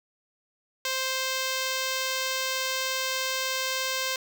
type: tone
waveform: 5% pulse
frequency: 523.3 Hz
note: C5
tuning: in tune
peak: -15 dBFS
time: 0.85-4.16 s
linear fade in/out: 2 ms
effects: none